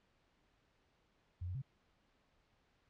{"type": "tone with pitch steps", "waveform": "sine", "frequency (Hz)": [88.4, 90.8, 133.8], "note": ["F2", "F#2", "C3"], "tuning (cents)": [22, -32, 39], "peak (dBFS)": -39, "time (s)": [1.41, 1.62], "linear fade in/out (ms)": 10, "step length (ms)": 70, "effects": ["pink hiss -75 dBFS RMS until 2.89 s", "low-pass 4000 Hz 12 dB/octave"]}